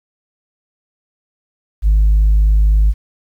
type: tone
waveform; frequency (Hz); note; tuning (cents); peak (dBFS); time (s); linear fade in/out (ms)
sine; 51.91; G#1; 0; -6; 1.82-2.94; 50
effects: tanh soft clip ceiling -6 dBFS + 8-bit